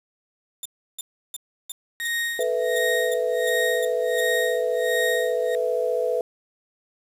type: tone bursts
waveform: 10% pulse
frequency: 3585 Hz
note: A7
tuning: 32 cents sharp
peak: -22 dBFS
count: 11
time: 0.63-4.205 s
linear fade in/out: 2 ms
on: 25 ms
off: 330 ms
type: tone with tremolo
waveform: 35% pulse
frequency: 1864.7 Hz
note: A#6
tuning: in tune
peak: -21 dBFS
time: 2-5.55 s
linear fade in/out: 0 ms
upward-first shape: sine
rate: 1.4 Hz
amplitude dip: 95%
type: chord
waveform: sine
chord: A suspended second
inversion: none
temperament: just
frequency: 440 / 495 / 660 Hz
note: A4 / B4 / E5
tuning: 0 / +4 / +2 cents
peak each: -27 / -23 / -27 dBFS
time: 2.39-6.21 s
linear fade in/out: 2 ms
effects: resampled to 32000 Hz + 8-bit